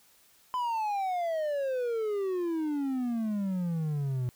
triangle exponential sweep, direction down, 1017 to 121.7 Hz, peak -26 dBFS, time 0.54-4.29 s, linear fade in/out 0 ms, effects white hiss -62 dBFS RMS until 4.35 s

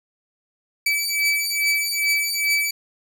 sawtooth beating tone pair, 2300 / 2302.4 Hz, D7 / D7, -37 / -35 cents, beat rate 2.4 Hz, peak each -19 dBFS, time 0.86-2.71 s, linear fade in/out 5 ms, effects none

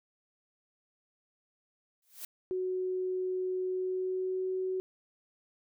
blue noise with exponential growth, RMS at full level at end -38 dBFS, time 2.02-2.25 s, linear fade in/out 2 ms, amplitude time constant 48 ms
sine tone with pitch glide, 370 to 373.9 Hz, F#4 to F#4, 0 to +18 cents, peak -30 dBFS, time 2.51-4.8 s, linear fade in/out 0 ms, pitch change +18 cents, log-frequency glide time 3.65-4.5 s
effects none

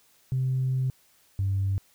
sine tone pair in turn, 130.2 / 97.33 Hz, C3 / G2, -8 / -12 cents, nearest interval perfect fourth, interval 504 cents, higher first, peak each -22 dBFS, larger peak neither, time 0.32-0.9 / 1.39-1.78 s, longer first, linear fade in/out 0 ms, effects tanh soft clip ceiling -19 dBFS + white hiss -62 dBFS RMS until 1.94 s

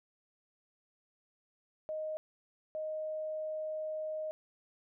sine tone bursts at uneven times, 622.3 Hz, D#5, in tune, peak -35 dBFS, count 2, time 1.89-2.17 / 2.75-4.31 s, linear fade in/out 0 ms, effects none

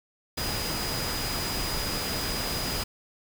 sine tone in noise, 4937 Hz, D#8, 14 cents flat, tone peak -34 dBFS, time 0.37-2.84 s, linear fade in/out 10 ms, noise pink, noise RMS -31 dBFS, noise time 0.37-2.84 s, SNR -6 dB, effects none

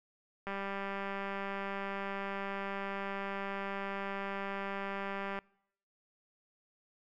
click train, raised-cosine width 0.5 ms, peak -24 dBFS, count 970, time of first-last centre 0.47-5.389 s, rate 197 Hz, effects noise-tail reverb RT60 0.7 s tail -25 dB re dry

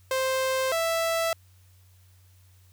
sawtooth tone pair in turn, 524 / 660.2 Hz, C5 / E5, +2 / +2 cents, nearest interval major third, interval 400 cents, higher second, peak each -20 dBFS, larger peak neither, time 0.11-0.72 / 0.72-1.33 s, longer neither, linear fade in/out 2 ms, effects added 92 Hz sine -54 dBFS peak until 2.72 s + white hiss -64 dBFS RMS until 2.72 s

